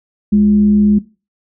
sine tone with frequency modulation, 207.7 Hz, G#3, in tune, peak -7 dBFS, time 0.32-0.99 s, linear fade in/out 10 ms, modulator 143 Hz, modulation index 0.24, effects noise-tail reverb RT60 0.3 s tail -18 dB re dry

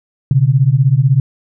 sine beating tone pair, 125.8 / 141.8 Hz, B2 / C#3, +32 / +40 cents, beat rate 16 Hz, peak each -11 dBFS, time 0.31-1.2 s, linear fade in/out 2 ms, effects none

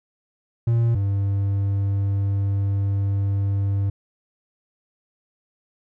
triangle tone pair in turn, 116.54 / 99.16 Hz, A#2 / G2, 0 / +20 cents, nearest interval minor third, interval 280 cents, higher first, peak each -14 / -17 dBFS, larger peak first, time 0.67-0.95 / 0.95-3.9 s, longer second, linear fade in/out 5 ms, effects none

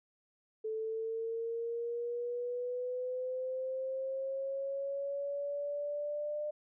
sine linear sweep, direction up, 436.5 to 600 Hz, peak -34 dBFS, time 0.64-6.51 s, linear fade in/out 10 ms, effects none

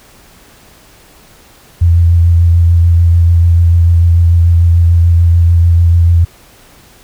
sine tone with vibrato, 85 Hz, F2, 46 cents flat, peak -4 dBFS, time 1.81-6.25 s, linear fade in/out 10 ms, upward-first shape triangle, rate 6.8 Hz, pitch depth 25 cents each way, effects pink hiss -42 dBFS RMS until 7.03 s

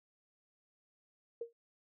sine tone with exponential decay, 466.2 Hz, A#4, in tune, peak -34 dBFS, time 1.41-1.53 s, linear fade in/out 5 ms, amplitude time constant 24 ms, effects none

